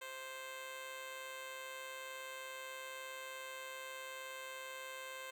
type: tone with amplitude modulation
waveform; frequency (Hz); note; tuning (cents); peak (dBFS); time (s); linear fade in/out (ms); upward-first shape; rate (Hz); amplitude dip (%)
10% pulse; 523.3; C5; 0; -35; 0.01-5.31; 10; sine; 139; 45
effects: none